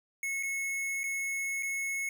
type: tone with dropouts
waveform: square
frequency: 2188 Hz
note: C#7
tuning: 23 cents flat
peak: -32 dBFS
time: 0.23-2.09 s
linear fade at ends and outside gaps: 2 ms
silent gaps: 0.428-0.432 / 1.034-1.039 / 1.626-1.63 s
effects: none